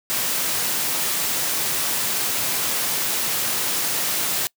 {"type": "high-pass noise", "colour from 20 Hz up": "white", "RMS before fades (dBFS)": -23, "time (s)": [0.1, 4.47], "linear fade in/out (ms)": 0, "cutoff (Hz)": 100, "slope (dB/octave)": 48, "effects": ["noise-tail reverb RT60 0.1 s tail -24 dB re dry"]}